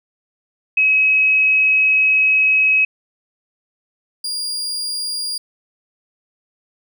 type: tone pair in turn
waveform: sine / 35% pulse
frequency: 2554 / 4821 Hz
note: D#7 / D8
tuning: +45 / +45 cents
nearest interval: major seventh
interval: 1100 cents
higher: second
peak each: -11 / -20 dBFS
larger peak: first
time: 0.77-2.85 / 4.24-5.38 s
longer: first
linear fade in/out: 5 ms
effects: none